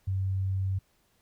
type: tone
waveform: sine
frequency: 95.6 Hz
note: G2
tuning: 43 cents flat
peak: -26 dBFS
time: 0.07-0.79 s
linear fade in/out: 10 ms
effects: pink hiss -69 dBFS RMS until 1.21 s